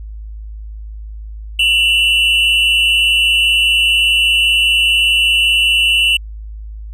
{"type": "tone pair together", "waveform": "triangle", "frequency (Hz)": [2711, 2936], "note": ["E7", "F#7"], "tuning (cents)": [48, -14], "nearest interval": "minor second", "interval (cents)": 138, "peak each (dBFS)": -11, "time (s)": [1.59, 6.17], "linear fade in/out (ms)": 5, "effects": ["added 53 Hz sine -26 dBFS peak until 6.93 s"]}